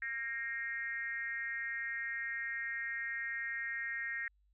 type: tone with frequency modulation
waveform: sine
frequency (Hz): 1864.7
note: A#6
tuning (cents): 0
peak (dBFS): -36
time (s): 0.02-4.28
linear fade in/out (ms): 2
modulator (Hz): 250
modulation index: 0.95
effects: added 50 Hz sine -68 dBFS peak until 4.53 s